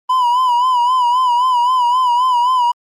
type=tone with vibrato; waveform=triangle; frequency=991 Hz; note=B5; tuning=6 cents sharp; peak=-9 dBFS; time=0.09-2.72 s; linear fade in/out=10 ms; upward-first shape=sine; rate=3.8 Hz; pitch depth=70 cents each way; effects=Opus 24 kbps